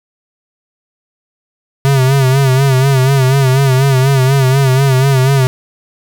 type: tone with vibrato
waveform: square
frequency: 133.8 Hz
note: C3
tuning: 39 cents sharp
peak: -8 dBFS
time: 1.85-5.47 s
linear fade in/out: 0 ms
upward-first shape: sine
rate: 4.1 Hz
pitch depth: 71 cents each way
effects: none